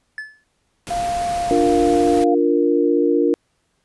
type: tone with exponential decay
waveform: triangle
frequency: 1731 Hz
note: A6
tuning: 29 cents flat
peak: -22 dBFS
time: 0.18-0.44 s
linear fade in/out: 1 ms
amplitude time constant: 56 ms
type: noise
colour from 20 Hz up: pink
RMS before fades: -31 dBFS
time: 0.87-2.24 s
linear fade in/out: 0 ms
type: tone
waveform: sine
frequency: 698.5 Hz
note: F5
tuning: in tune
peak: -19 dBFS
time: 0.9-2.35 s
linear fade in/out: 10 ms
type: chord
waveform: sine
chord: Bb major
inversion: first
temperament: equal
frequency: 293.7 / 349.2 / 466.2 Hz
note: D4 / F4 / Bb4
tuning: 0 / 0 / 0 cents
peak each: -18 / -18 / -18 dBFS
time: 1.51-3.34 s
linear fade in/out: 0 ms
effects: pink hiss -67 dBFS RMS until 3.84 s + resampled to 24000 Hz

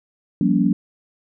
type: chord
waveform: sine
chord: G half-diminished seventh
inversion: third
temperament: just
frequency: 176.4 / 196 / 235.2 / 282.2 Hz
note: F3 / G3 / Bb3 / Db4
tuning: +18 / 0 / +16 / +31 cents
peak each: -20 dBFS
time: 0.41-0.73 s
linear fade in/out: 2 ms
effects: none

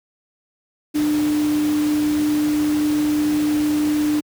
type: tone in noise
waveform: sine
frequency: 299.7 Hz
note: D4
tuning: 35 cents sharp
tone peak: -16 dBFS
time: 0.94-4.21 s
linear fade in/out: 20 ms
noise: pink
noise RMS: -31 dBFS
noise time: 0.94-4.21 s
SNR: +12 dB
effects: high-pass 80 Hz 12 dB/octave

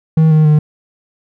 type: tone with pitch steps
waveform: triangle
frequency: 159 / 155.28 / 151.64 Hz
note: D#3 / D#3 / D#3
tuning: +38 / -3 / -44 cents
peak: -4 dBFS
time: 0.17-0.59 s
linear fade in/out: 5 ms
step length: 140 ms
effects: none

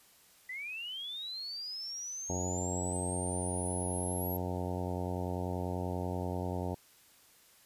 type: linear sweep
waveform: sine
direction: up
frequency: 1962 to 11660 Hz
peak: -38 dBFS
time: 0.49-4.37 s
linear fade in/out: 5 ms
type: harmonic tone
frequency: 90.3 Hz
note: F#2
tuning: 42 cents flat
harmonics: 1 / 2 / 3 / 4 / 5 / 6 / 7 / 8 / 9 / 10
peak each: -37 / -40 / -42 / -43 / -44 / -45 / -45 / -46 / -47 / -47 dBFS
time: 2.29-6.75 s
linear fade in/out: 10 ms
effects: white hiss -62 dBFS RMS until 7.65 s + resampled to 32000 Hz

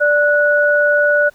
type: tone pair together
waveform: sine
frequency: 587.3 / 1470.1 Hz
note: D5 / F#6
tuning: 0 / -12 cents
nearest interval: octave + major third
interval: 1588 cents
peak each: -13 dBFS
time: 0-1.3 s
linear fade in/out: 20 ms
effects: pink hiss -52 dBFS RMS until 1.34 s

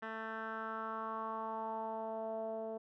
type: tone with low-pass filter sweep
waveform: 10% pulse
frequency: 221.9 Hz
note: A3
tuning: 15 cents sharp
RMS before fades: -41 dBFS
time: 0.02-2.78 s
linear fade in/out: 10 ms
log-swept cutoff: 1900 to 570 Hz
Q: 4
effects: none

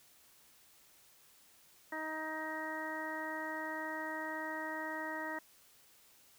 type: harmonic tone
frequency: 313.9 Hz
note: D#4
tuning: 15 cents sharp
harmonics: 1 / 2 / 3 / 4 / 5 / 6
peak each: -45 / -45 / -44 / -49 / -48 / -42 dBFS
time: 1.92-5.39 s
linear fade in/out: 5 ms
effects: white hiss -64 dBFS RMS until 6.38 s

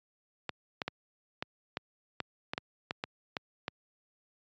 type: clicks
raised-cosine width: 0.3 ms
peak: -17 dBFS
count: 12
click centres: 0.493 / 0.818 / 0.88 / 1.425 / 1.771 / 2.203 / 2.535 / 2.579 / 2.909 / 3.039 / 3.368 / 3.681 s
effects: high-pass 100 Hz 12 dB/octave + resampled to 16000 Hz

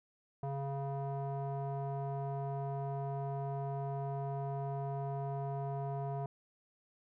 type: tone with low-pass filter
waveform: square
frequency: 138.59 Hz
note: C#3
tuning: in tune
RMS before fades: -38 dBFS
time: 0.43-6.26 s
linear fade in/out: 2 ms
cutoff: 810 Hz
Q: 4.6
effects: none

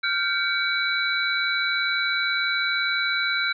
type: tone cluster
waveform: sine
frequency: 1397 / 1557 / 2268 / 3962 Hz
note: F6 / G6 / C#7 / B7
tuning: 0 / -12 / +39 / +5 cents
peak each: -27 dBFS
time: 0.03-3.53 s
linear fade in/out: 10 ms
effects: none

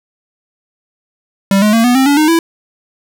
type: tone with pitch steps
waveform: square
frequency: 196 / 211.3 / 227.8 / 245.5 / 264.7 / 285.3 / 307.6 / 331.5 Hz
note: G3 / G#3 / A#3 / B3 / C4 / C#4 / D#4 / E4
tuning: 0 / +30 / -40 / -10 / +20 / +50 / -20 / +10 cents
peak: -8 dBFS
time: 1.51-2.39 s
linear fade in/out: 2 ms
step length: 110 ms
effects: none

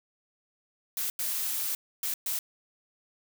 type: noise bursts at uneven times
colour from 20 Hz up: blue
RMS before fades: -31 dBFS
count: 4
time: 0.97-1.1 / 1.19-1.75 / 2.03-2.14 / 2.26-2.39 s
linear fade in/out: 2 ms
effects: none

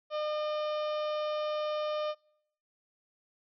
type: harmonic tone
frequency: 606 Hz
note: D#5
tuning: 46 cents flat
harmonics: 1 / 2 / 3 / 4 / 5 / 6 / 7 / 8 / 9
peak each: -31 / -38 / -53 / -49 / -47 / -49 / -56 / -56 / -57 dBFS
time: 0.1-2.15 s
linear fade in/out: 50 ms
effects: noise-tail reverb RT60 0.7 s tail -25 dB re dry

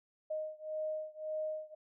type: beating tone pair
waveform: sine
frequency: 620 / 621.8 Hz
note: D#5 / D#5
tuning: -6 / -1 cents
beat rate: 1.8 Hz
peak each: -39 / -40 dBFS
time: 0.3-1.75 s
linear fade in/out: 10 ms
effects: none

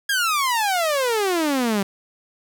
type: exponential sweep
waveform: sawtooth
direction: down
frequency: 1662 to 191.3 Hz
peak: -15 dBFS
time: 0.09-1.83 s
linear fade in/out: 5 ms
effects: none

